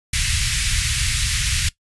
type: band-stop noise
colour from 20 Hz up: pink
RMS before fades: -20 dBFS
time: 0.13-1.69 s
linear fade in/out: 5 ms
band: 120 to 1900 Hz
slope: 24 dB/octave
effects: noise-tail reverb RT60 0.1 s tail -18 dB re dry + resampled to 24000 Hz